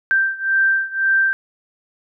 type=beating tone pair; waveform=sine; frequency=1568 / 1569.9 Hz; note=G6 / G6; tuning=0 / +2 cents; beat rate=1.9 Hz; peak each=-17 / -19 dBFS; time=0.11-1.33 s; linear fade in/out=0 ms; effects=none